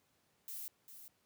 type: noise with echo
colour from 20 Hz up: violet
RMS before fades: -45 dBFS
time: 0.48-0.68 s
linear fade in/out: 0 ms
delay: 400 ms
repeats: 1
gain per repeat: -9 dB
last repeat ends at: 1.08 s
effects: pink hiss -75 dBFS RMS until 1.25 s + high-pass 100 Hz 12 dB/octave